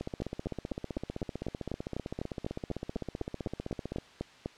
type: two click trains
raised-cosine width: 2 ms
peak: -22 / -20 dBFS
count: 63 / 18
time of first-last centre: 0.01-3.984 / 0.22-4.459 s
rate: 15.6 / 4.01 Hz
effects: white hiss -55 dBFS RMS until 4.57 s + low-pass 4000 Hz 12 dB/octave